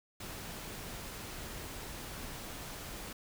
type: noise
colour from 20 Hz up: pink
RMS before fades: -44 dBFS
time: 0.2-3.13 s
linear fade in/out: 5 ms
effects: none